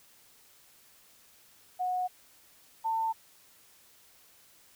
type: tone pair in turn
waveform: sine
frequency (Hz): 731 / 896.6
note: F#5 / A5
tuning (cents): -21 / +32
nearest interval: major third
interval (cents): 353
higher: second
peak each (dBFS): -28 / -27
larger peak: second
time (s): 1.79-2.08 / 2.84-3.13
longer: neither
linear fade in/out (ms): 20
effects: white hiss -60 dBFS RMS until 4.75 s